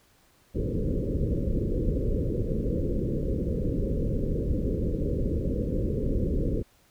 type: low-pass noise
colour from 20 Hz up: pink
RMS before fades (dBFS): -27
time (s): 0.54-6.63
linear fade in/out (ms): 20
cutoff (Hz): 540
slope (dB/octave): 96
effects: pink hiss -62 dBFS RMS until 6.9 s